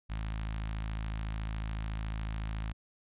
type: tone with notch filter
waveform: sawtooth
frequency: 53.9 Hz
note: A1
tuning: 35 cents flat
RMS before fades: -36 dBFS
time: 0.09-2.73 s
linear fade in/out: 20 ms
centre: 420 Hz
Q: 0.53
effects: resampled to 8000 Hz